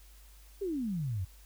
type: exponential sweep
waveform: sine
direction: down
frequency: 415.3 to 85.5 Hz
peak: -31 dBFS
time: 0.61-1.25 s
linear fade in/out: 10 ms
effects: added 50 Hz sine -53 dBFS peak until 1.45 s + white hiss -61 dBFS RMS until 1.45 s